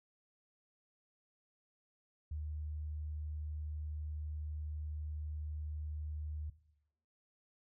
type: tone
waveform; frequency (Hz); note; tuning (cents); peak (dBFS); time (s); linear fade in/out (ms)
sine; 76; D#2; -40; -38; 2.31-6.5; 5
effects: noise-tail reverb RT60 0.8 s tail -17 dB re dry